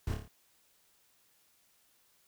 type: noise with echo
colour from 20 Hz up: brown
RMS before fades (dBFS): -34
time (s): 0.07-0.14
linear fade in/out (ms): 2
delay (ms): 28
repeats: 5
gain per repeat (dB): -4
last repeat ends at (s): 0.28
effects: white hiss -69 dBFS RMS until 2.27 s